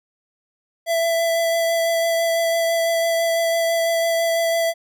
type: tone with vibrato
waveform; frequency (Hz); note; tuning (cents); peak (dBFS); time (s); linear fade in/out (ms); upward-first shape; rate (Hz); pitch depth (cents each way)
square; 666; E5; +18; -18; 0.86-4.74; 50; sine; 6; 11
effects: none